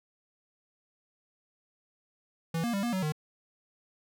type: tone with pitch steps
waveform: square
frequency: 164.7 / 236.1 / 198.1 / 238.2 / 188 / 152.9 Hz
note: E3 / A#3 / G3 / A#3 / F#3 / D#3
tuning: -1 / +22 / +18 / +38 / +28 / -30 cents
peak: -29 dBFS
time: 2.54-3.122 s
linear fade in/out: 5 ms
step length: 97 ms
effects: none